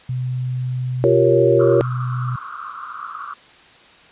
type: tone with pitch glide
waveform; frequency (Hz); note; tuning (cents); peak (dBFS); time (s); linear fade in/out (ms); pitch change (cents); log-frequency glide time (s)
sine; 126.7 to 124.81; B2 to B2; +45 to +19; -20; 0.09-2.36; 5; -26; 1.41-1.53
type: chord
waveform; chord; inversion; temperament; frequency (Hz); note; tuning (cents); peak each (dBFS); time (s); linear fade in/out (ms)
sine; G half-diminished seventh; third; equal; 349.2 / 392 / 466.2 / 554.4; F4 / G4 / Bb4 / Db5; 0 / 0 / 0 / 0; -17; 1.04-1.81; 0
type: band-pass noise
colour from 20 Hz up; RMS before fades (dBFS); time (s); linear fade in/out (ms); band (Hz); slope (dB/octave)
pink; -32; 1.59-3.34; 5; 1100 to 1400; 96
effects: white hiss -47 dBFS RMS until 4.11 s + resampled to 8000 Hz